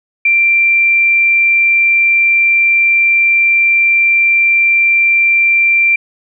sine tone, 2360 Hz, D7, 8 cents sharp, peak -7 dBFS, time 0.25-5.96 s, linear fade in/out 5 ms, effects none

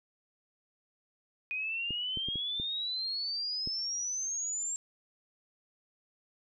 sine exponential sweep, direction up, 2475 to 7500 Hz, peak -32 dBFS, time 1.51-4.76 s, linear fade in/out 0 ms
clicks, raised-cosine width 3 ms, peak -28 dBFS, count 6, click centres 1.907 / 2.173 / 2.286 / 2.357 / 2.599 / 3.674 s
effects none

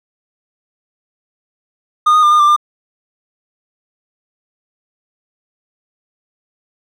triangle tone with pitch steps, 1223 / 1238 / 1199 / 1216 / 1181 / 1199 Hz, D#6 / D#6 / D6 / D#6 / D6 / D6, -30 / -9 / +36 / -40 / +9 / +36 cents, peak -5 dBFS, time 2.06-2.564 s, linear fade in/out 10 ms, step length 84 ms, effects none

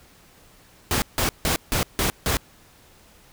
pink noise bursts, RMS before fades -22 dBFS, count 6, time 0.91-2.37 s, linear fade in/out 0 ms, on 110 ms, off 160 ms, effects pink hiss -53 dBFS RMS until 3.32 s

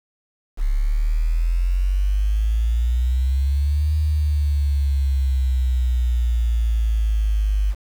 sine exponential two-way sweep, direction up then down, 34 to 77 to 49.82 Hz, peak -16 dBFS, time 0.57-7.75 s, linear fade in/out 50 ms, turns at 3.96 s, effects 7-bit

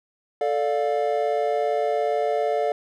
triangle chord, D minor, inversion second, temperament just, 440.5 / 587.3 / 704.8 Hz, A4 / D5 / F5, +2 / 0 / +16 cents, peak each -23 dBFS, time 0.41-2.72 s, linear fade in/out 2 ms, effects none

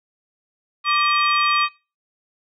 harmonic tone with a mistuned harmonic, 628 Hz, D#5, 16 cents sharp, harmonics 2 / 3 / 4 / 5 / 6 / 7, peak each -18 / -27 / -22 / -30 / -28 / -30 dBFS, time 0.84-1.69 s, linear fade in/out 50 ms, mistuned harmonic 2, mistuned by -110 cents, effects noise-tail reverb RT60 0.3 s tail -22 dB re dry

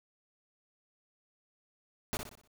pink noise with echo, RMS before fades -34 dBFS, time 2.13-2.17 s, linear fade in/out 0 ms, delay 61 ms, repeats 5, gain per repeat -7 dB, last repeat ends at 2.475 s, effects none

